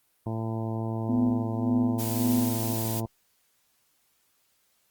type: harmonic tone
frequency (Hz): 112.2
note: A2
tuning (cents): +34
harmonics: 1 / 2 / 3 / 4 / 5 / 6 / 7 / 8 / 9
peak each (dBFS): -30 / -34 / -36 / -42 / -44 / -40 / -45 / -43 / -47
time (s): 0.26-3.06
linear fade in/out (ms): 5
type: tone with tremolo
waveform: sine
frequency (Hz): 246.9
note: B3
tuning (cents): 0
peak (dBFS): -21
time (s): 1.09-2.74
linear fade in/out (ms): 5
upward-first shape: sine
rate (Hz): 1.8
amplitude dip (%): 85
type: noise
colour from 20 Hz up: blue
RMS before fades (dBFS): -34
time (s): 1.98-3.01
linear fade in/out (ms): 20
effects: white hiss -69 dBFS RMS until 4.9 s + Opus 32 kbps